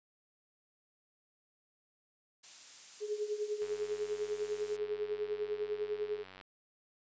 blue noise, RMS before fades -48 dBFS, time 2.43-4.77 s, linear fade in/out 10 ms
sine tone with tremolo, 420 Hz, G#4, 19 cents sharp, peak -30 dBFS, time 3-6.24 s, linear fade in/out 50 ms, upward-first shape triangle, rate 10 Hz, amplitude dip 85%
click train, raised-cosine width 0.3 ms, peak -35 dBFS, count 264, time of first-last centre 3.62-6.412 s, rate 94.2 Hz
effects resampled to 16000 Hz

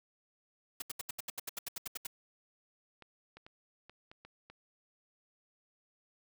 white noise bursts, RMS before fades -39 dBFS, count 14, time 0.8-2.069 s, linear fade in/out 5 ms, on 21 ms, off 75 ms
clicks, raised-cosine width 0.3 ms, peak -36 dBFS, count 7, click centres 3.023 / 3.37 / 3.465 / 3.896 / 4.115 / 4.25 / 4.5 s
effects none

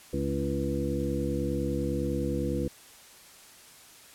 harmonic tone with a mistuned harmonic, 69.9 Hz, C#2, 15 cents sharp, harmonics 1 / 2 / 3 / 4 / 5 / 7, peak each -34 / -34 / -34 / -34 / -34 / -34 dBFS, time 0.13-2.68 s, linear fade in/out 5 ms, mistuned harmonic 5, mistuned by -40 cents, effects white hiss -52 dBFS RMS until 4.14 s + low-pass 12000 Hz 12 dB/octave

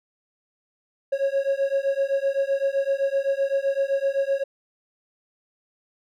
triangle beating tone pair, 545 / 552.8 Hz, C#5 / C#5, -29 / -5 cents, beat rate 7.8 Hz, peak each -22 dBFS, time 1.12-4.44 s, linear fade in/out 10 ms, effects none

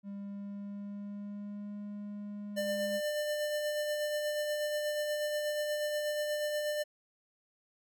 triangle tone with pitch glide, 200 to 205.7 Hz, G3 to G#3, +35 to -16 cents, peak -37 dBFS, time 0.03-3.01 s, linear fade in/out 50 ms, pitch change +49 cents, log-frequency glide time 0.13-1.75 s
square tone with tremolo, 597 Hz, D5, 28 cents sharp, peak -31 dBFS, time 2.56-6.84 s, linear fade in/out 20 ms, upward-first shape sine, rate 8.3 Hz, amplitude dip 30%
effects none

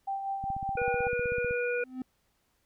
sine tone with tremolo, 784 Hz, G5, in tune, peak -29 dBFS, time 0.07-1.08 s, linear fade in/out 10 ms, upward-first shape sine, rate 5.2 Hz, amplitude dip 45%
click train, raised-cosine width 5 ms, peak -28 dBFS, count 18, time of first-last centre 0.44-1.509 s, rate 15.9 Hz
harmonic tone, 485.4 Hz, B4, 30 cents flat, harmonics 1 / 3 / 5, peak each -29 / -34 / -36 dBFS, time 0.77-1.84 s, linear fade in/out 5 ms
triangle tone with exponential growth, 256.7 Hz, C4, 33 cents flat, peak -28 dBFS, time 1.73-2.02 s, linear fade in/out 2 ms, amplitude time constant 61 ms
effects pink hiss -73 dBFS RMS until 2.65 s

